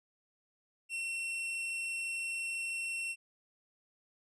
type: tone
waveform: 45% pulse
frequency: 2713 Hz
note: E7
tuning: 49 cents sharp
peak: -35 dBFS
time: 0.89-3.16 s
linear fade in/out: 50 ms
effects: resampled to 24000 Hz